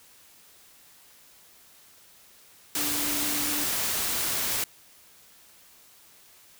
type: tone in noise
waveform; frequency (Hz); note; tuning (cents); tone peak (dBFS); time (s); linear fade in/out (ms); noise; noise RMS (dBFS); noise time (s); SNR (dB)
sine; 293.7; D4; 0; -35; 2.76-3.64; 2; white; -28; 2.75-4.64; -10
effects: white hiss -55 dBFS RMS until 6.59 s